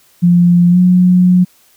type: tone with pitch glide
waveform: sine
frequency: 174.7 to 180.86 Hz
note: F3 to F#3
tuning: +1 to -39 cents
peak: -5 dBFS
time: 0.22-1.45 s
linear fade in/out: 20 ms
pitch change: +60 cents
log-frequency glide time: 0.7-0.78 s
effects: white hiss -50 dBFS RMS until 1.76 s